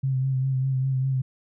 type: tone with vibrato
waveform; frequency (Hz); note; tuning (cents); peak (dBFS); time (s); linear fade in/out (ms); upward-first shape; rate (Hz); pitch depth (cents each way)
sine; 132.2; C3; +18; -21; 0.03-1.22; 10; sine; 5; 32
effects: none